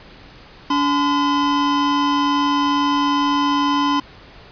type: tone pair together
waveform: square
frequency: 286.2 / 1022 Hz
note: D4 / C6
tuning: -45 / -41 cents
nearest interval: octave + minor seventh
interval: 2204 cents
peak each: -19 dBFS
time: 0.7-4 s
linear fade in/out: 5 ms
effects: pink hiss -43 dBFS RMS until 4.51 s + resampled to 11025 Hz